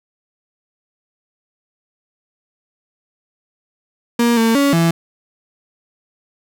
35% pulse tone with pitch steps, 236.2 / 226.7 / 281.2 / 166.9 Hz, A#3 / A#3 / C#4 / E3, +23 / -48 / +25 / +22 cents, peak -10 dBFS, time 4.19-4.91 s, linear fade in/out 5 ms, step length 180 ms, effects none

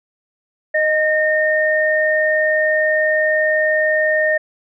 sine tone pair together, 619.9 / 1833 Hz, D#5 / A#6, -7 / -30 cents, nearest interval octave + perfect fifth, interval 1877 cents, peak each -16 dBFS, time 0.74-4.38 s, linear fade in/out 10 ms, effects none

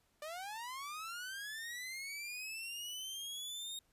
sawtooth linear sweep, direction up, 587.3 to 3729 Hz, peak -39 dBFS, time 0.22-3.79 s, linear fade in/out 2 ms, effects pink hiss -75 dBFS RMS until 3.92 s + resampled to 32000 Hz

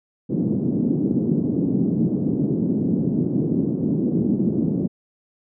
pink band-pass noise, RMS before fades -21 dBFS, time 0.29-4.88 s, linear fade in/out 20 ms, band 160 to 320 Hz, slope 24 dB/octave, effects none

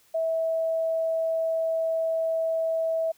sine tone, 651 Hz, E5, 22 cents flat, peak -23 dBFS, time 0.14-3.12 s, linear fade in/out 10 ms, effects white hiss -61 dBFS RMS until 3.17 s

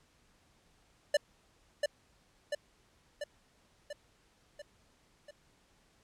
square tone with echo, 587 Hz, D5, 1 cent flat, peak -24 dBFS, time 1.14-1.17 s, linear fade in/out 5 ms, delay 690 ms, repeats 6, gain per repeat -4 dB, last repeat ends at 5.31 s, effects pink hiss -68 dBFS RMS until 6.03 s + low-pass 9000 Hz 12 dB/octave

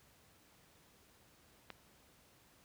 click, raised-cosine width 0.3 ms, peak -29 dBFS, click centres 1.703 s, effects pink hiss -66 dBFS RMS until 2.64 s + high-pass 60 Hz 12 dB/octave

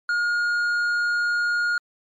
triangle tone with tanh clipping, 1428 Hz, F6, 38 cents sharp, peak -21 dBFS, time 0.09-1.78 s, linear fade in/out 2 ms, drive 10 dB, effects MP3 96 kbps

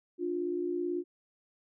sine tone pair together, 295.3 / 353.6 Hz, D4 / F4, +10 / +22 cents, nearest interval minor third, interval 312 cents, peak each -36 / -31 dBFS, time 0.18-1.04 s, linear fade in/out 50 ms, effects none

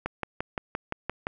click train, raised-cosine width 0.5 ms, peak -14 dBFS, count 8, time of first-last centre 0.06-1.269 s, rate 5.79 Hz, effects none

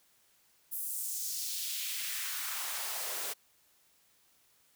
white noise with high-pass filter sweep, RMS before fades -37 dBFS, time 0.71-3.34 s, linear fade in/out 20 ms, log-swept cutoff 12000 to 390 Hz, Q 1.5, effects white hiss -68 dBFS RMS until 4.75 s

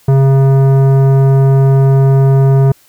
sine tone with tanh clipping, 135.5 Hz, C#3, 39 cents flat, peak -7 dBFS, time 0.08-2.72 s, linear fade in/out 5 ms, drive 14 dB, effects white hiss -48 dBFS RMS until 2.88 s

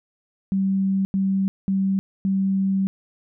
sine tone bursts at uneven times, 193.2 Hz, G3, 25 cents flat, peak -18 dBFS, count 4, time 0.52-1.05 / 1.14-1.48 / 1.68-1.99 / 2.25-2.87 s, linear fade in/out 0 ms, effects none

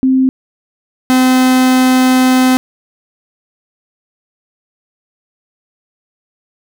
sine / 45% pulse tone pair in turn, 261.6 / 256.7 Hz, C4 / C4, 0 / -33 cents, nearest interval unison, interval 33 cents, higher first, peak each -7 dBFS, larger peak neither, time 0.03-0.29 / 1.1-2.57 s, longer second, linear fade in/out 0 ms, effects none

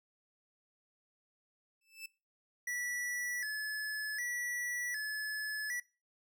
sawtooth tone with exponential growth, 2637 Hz, E7, in tune, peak -37 dBFS, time 1.81-2.06 s, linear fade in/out 5 ms, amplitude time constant 53 ms
square tone with vibrato, 1830 Hz, A#6, 32 cents flat, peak -36 dBFS, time 2.67-5.8 s, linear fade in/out 5 ms, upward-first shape square, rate 0.66 Hz, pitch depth 110 cents each way
effects noise-tail reverb RT60 0.3 s tail -21 dB re dry

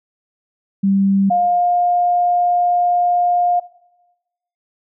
sine tone pair in turn, 196 / 707.8 Hz, G3 / F5, 0 / +23 cents, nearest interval octave + minor seventh, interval 2223 cents, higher second, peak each -12 dBFS, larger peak neither, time 0.83-1.3 / 1.3-3.6 s, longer second, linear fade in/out 10 ms, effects noise-tail reverb RT60 1.0 s tail -19 dB re dry

